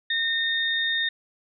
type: tone pair together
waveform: sine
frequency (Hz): 1833 / 3670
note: A#6 / A#7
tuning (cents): -30 / -28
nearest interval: octave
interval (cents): 1202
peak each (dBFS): -25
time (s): 0.1-1.09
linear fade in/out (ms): 5
effects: none